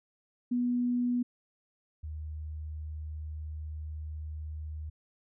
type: tone pair in turn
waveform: sine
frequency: 244.5 / 77.01 Hz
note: B3 / D#2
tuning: -17 / -17 cents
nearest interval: octave + minor sixth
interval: 2000 cents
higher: first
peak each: -26 / -36 dBFS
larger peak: first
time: 0.51-1.23 / 2.03-4.9 s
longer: second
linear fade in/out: 10 ms
effects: none